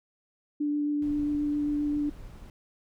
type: tone with vibrato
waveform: sine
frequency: 293.7 Hz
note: D4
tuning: in tune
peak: -25 dBFS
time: 0.6-2.1 s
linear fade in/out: 10 ms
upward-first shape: sine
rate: 7.5 Hz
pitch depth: 9 cents each way
type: noise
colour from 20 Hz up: brown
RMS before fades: -44 dBFS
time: 1.02-2.5 s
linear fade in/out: 2 ms
type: clicks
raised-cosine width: 5 ms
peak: -32 dBFS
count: 5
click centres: 1.109 / 1.196 / 1.23 / 1.349 / 1.971 s
effects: none